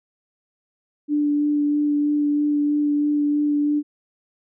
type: tone with vibrato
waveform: sine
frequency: 293.7 Hz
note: D4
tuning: in tune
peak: -17 dBFS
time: 1.08-3.83 s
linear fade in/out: 50 ms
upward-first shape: sine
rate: 3.1 Hz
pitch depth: 11 cents each way
effects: none